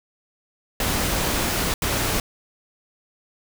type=noise bursts at uneven times; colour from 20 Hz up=pink; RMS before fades=-23 dBFS; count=2; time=0.8-1.74 / 1.82-2.2 s; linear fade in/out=2 ms; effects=none